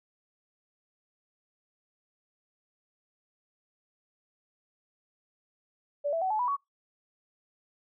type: tone with pitch steps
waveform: sine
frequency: 578 / 660.1 / 753.9 / 861 / 983.4 / 1123.1 Hz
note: D5 / E5 / F#5 / A5 / B5 / C#6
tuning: -28 / +2 / +32 / -38 / -8 / +22 cents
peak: -26 dBFS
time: 6.04-6.568 s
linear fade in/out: 20 ms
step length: 88 ms
effects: noise-tail reverb RT60 0.2 s tail -25 dB re dry